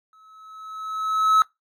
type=tone with exponential growth; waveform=triangle; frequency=1292 Hz; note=E6; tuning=35 cents flat; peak=-10 dBFS; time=0.13-1.42 s; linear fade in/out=1 ms; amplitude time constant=280 ms; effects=noise-tail reverb RT60 0.2 s tail -25 dB re dry + AAC 64 kbps